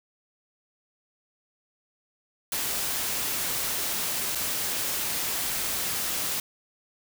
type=noise with dropouts; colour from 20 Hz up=white; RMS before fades=-29 dBFS; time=2.52-6.4 s; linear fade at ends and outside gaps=2 ms; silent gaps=4.35-4.355 s; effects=none